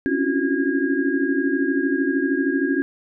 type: tone cluster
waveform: sine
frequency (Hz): 270.6 / 283.4 / 337 / 370.2 / 1635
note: C#4 / C#4 / E4 / F#4 / G#6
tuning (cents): -42 / +38 / +38 / +1 / -28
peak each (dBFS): -23 / -23 / -26 / -26 / -27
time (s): 0.06-2.82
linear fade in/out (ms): 0
effects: none